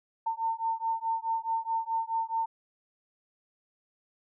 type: beating tone pair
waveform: sine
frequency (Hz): 902 / 906.7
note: A5 / A#5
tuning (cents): +43 / -48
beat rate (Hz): 4.7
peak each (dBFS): -31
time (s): 0.26-2.46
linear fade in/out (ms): 10
effects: none